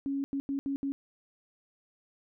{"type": "tone bursts at uneven times", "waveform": "sine", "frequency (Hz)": 276.6, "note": "C#4", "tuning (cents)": -4, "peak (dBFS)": -29, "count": 5, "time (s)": [[0.06, 0.24], [0.33, 0.4], [0.49, 0.59], [0.66, 0.76], [0.83, 0.92]], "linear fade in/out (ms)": 0, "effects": []}